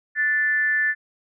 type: tone with frequency modulation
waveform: sine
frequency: 1760 Hz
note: A6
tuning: in tune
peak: -18 dBFS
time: 0.15-0.95 s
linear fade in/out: 50 ms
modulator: 291 Hz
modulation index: 0.39
effects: none